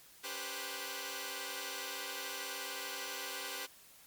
5% pulse tone cluster, 280.5 / 393.7 / 488.8 / 521 / 1476 Hz, C#4 / G4 / B4 / C5 / F#6, +21 / +8 / -18 / -7 / -5 cents, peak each -39 / -34 / -35 / -33 / -35 dBFS, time 0.23-3.67 s, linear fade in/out 20 ms, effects white hiss -59 dBFS RMS until 4.06 s + MP3 96 kbps

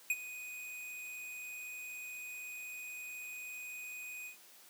square tone with ADSR envelope, 2489 Hz, D#7, in tune, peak -28 dBFS, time 0.1-4.37 s, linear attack 3 ms, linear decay 43 ms, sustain -16 dB, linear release 110 ms, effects white hiss -59 dBFS RMS until 4.69 s + high-pass 200 Hz 12 dB/octave

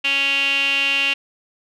sawtooth tone with band-pass filter, 277.2 Hz, C#4, in tune, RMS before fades -19 dBFS, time 0.04-1.14 s, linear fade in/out 10 ms, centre 2800 Hz, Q 9.9, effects none

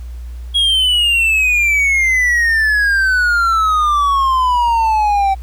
triangle exponential sweep, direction down, 3322 to 768 Hz, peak -9 dBFS, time 0.54-5.35 s, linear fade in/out 20 ms, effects added 60 Hz sine -25 dBFS peak until 5.42 s + pink hiss -49 dBFS RMS until 5.42 s

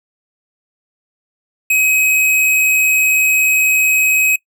square tone, 2537 Hz, D#7, 33 cents sharp, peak -11 dBFS, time 1.7-4.36 s, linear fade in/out 5 ms, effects noise-tail reverb RT60 0.1 s tail -22 dB re dry

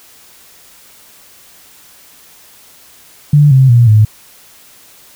sine tone with pitch steps, 146.83 / 132.33 / 119.26 / 107.49 Hz, D3 / C3 / A#2 / A2, 0 / +20 / +40 / -40 cents, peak -3 dBFS, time 3.33-4.05 s, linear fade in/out 5 ms, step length 180 ms, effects white hiss -42 dBFS RMS until 5.15 s

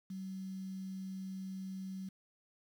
sine tone with quantisation, 190 Hz, F#3, 46 cents sharp, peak -40 dBFS, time 0.1-2.09 s, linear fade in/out 5 ms, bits 10, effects none

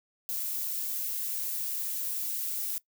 violet noise, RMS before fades -33 dBFS, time 0.29-2.78 s, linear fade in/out 0 ms, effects noise-tail reverb RT60 0.1 s tail -19 dB re dry

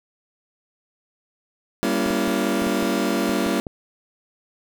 30% pulse chord, G diminished seventh, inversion none, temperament just, 196 / 235.2 / 282.2 / 338.7 Hz, G3 / Bb3 / Db4 / Fb4, 0 / +16 / +31 / +47 cents, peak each -23 dBFS, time 1.83-3.6 s, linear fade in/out 0 ms
clicks, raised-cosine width 2 ms, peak -19 dBFS, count 9, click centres 2.063 / 2.105 / 2.278 / 2.62 / 2.668 / 2.828 / 3.294 / 3.465 / 3.668 s
effects none

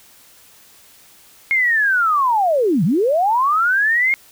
sine linear two-way sweep, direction down then up, 2168 to 143 to 2168 Hz, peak -13 dBFS, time 1.51-4.14 s, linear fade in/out 0 ms, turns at 2.84 s, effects white hiss -48 dBFS RMS until 4.31 s

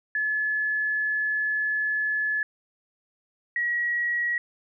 sine tone pair in turn, 1716 / 1911.7 Hz, A6 / A#6, -44 / +43 cents, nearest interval major second, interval 187 cents, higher second, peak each -23 dBFS, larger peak neither, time 0.15-2.43 / 3.56-4.38 s, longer first, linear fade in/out 2 ms, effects none

